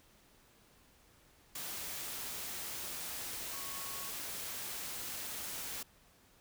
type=tone in noise; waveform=sine; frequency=1105 Hz; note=C#6; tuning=6 cents flat; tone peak=-50 dBFS; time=3.53-4.1 s; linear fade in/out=5 ms; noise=white; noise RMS=-42 dBFS; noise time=1.55-5.83 s; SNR=-11 dB; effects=pink hiss -65 dBFS RMS until 6.4 s